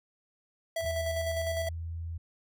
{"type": "tone with tremolo", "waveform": "square", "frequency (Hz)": 659.3, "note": "E5", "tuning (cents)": 0, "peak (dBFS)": -30, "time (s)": [0.76, 1.69], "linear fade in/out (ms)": 5, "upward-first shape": "square", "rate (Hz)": 9.9, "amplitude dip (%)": 35}
{"type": "tone with exponential growth", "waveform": "sine", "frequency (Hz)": 90.3, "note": "F#2", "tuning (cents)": -42, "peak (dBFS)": -33, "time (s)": [0.77, 0.85], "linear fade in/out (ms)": 5, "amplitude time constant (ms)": 17}
{"type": "tone with pitch glide", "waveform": "sine", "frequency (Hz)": [81.3, 83.15], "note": ["E2", "E2"], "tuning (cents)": [-23, 16], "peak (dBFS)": -34, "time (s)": [0.85, 2.18], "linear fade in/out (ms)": 10, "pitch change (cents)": 39, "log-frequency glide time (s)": [1.26, 1.95]}
{"effects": []}